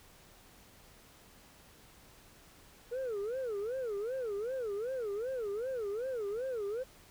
sine tone with vibrato, 460 Hz, A#4, 23 cents flat, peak -31 dBFS, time 2.91-6.84 s, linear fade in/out 20 ms, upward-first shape sine, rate 2.6 Hz, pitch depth 250 cents each way, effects tanh soft clip ceiling -33 dBFS + pink hiss -59 dBFS RMS until 7.1 s

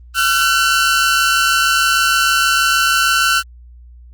sawtooth tone pair together, 1359.6 / 1506 Hz, F6 / F#6, -47 / +30 cents, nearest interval major second, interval 177 cents, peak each -11 dBFS, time 0.14-3.43 s, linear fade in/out 50 ms, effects added 60 Hz sine -37 dBFS peak until 4.13 s + Opus 24 kbps

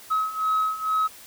sine beating tone pair, 1278 / 1280.2 Hz, D#6 / D#6, +46 / +49 cents, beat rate 2.2 Hz, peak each -25 / -22 dBFS, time 0.1-1.08 s, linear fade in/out 20 ms, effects tanh soft clip ceiling -17 dBFS + white hiss -46 dBFS RMS until 1.26 s

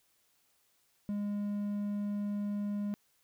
triangle tone, 205 Hz, G#3, 22 cents flat, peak -30 dBFS, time 1.09-2.94 s, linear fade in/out 0 ms, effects white hiss -72 dBFS RMS until 3.23 s

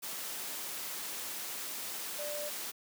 sine tone in noise, 590 Hz, D5, 8 cents sharp, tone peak -38 dBFS, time 2.18-2.5 s, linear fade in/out 20 ms, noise white, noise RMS -40 dBFS, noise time 0.02-2.72 s, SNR -1 dB, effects high-pass 200 Hz 12 dB/octave

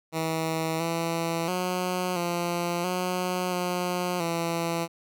10% pulse tone with pitch steps, 161.3 / 166.5 / 181.8 / 173.1 / 181.7 / 179 / 167.9 Hz, E3 / E3 / F#3 / F3 / F#3 / F3 / E3, -37 / +18 / -30 / -15 / -31 / +43 / +32 cents, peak -18 dBFS, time 0.12-4.88 s, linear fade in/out 50 ms, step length 680 ms, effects none

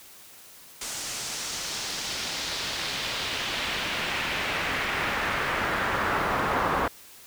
brown noise with band-pass filter sweep, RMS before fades -29 dBFS, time 0.81-6.88 s, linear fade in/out 5 ms, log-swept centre 7600 to 1100 Hz, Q 1.4, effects white hiss -49 dBFS RMS until 7.26 s

